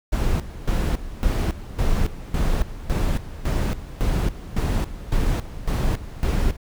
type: noise with tremolo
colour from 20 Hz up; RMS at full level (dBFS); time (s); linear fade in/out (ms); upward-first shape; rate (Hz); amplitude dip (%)
brown; -20; 0.12-6.57; 10; square; 1.8; 80
effects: none